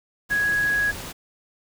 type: tone in noise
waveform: sine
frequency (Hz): 1664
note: G#6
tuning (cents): +3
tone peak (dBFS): -19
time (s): 0.3-0.92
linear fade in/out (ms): 20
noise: pink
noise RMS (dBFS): -35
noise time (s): 0.29-1.13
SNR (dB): +13
effects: none